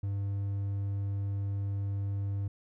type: tone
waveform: triangle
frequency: 99.6 Hz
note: G2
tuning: 28 cents sharp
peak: -28 dBFS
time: 0.03-2.48 s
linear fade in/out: 5 ms
effects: none